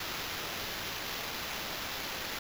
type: noise with sample-and-hold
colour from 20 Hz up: violet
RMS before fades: -38 dBFS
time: 0-2.39 s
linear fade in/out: 5 ms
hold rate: 8820 Hz
effects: none